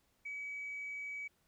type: tone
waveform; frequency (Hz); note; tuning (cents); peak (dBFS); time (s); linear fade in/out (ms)
sine; 2278; C#7; +47; -39; 0.25-1.28; 10
effects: tanh soft clip ceiling -36 dBFS + pink hiss -75 dBFS RMS until 1.47 s